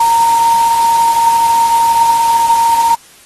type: tone in noise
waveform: sine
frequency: 924 Hz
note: A#5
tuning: 16 cents flat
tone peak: -7 dBFS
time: 0-2.95 s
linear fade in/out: 5 ms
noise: white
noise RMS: -23 dBFS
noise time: 0-2.95 s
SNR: +13 dB
effects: white hiss -42 dBFS RMS until 3.25 s + AAC 32 kbps